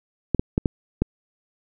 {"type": "clicks", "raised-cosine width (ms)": 3, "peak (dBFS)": -6, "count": 5, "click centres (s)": [0.347, 0.395, 0.579, 0.658, 1.02], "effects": []}